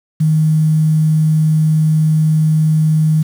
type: tone with quantisation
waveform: sine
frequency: 156.1 Hz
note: D#3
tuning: 6 cents sharp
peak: -9 dBFS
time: 0.2-3.23 s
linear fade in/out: 10 ms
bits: 6
effects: none